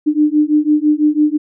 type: beating tone pair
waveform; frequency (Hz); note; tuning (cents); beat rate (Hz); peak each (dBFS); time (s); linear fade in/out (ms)
sine; 298.2 / 304.2; D4 / D#4; +27 / -39; 6; -13; 0.06-1.38; 20
effects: none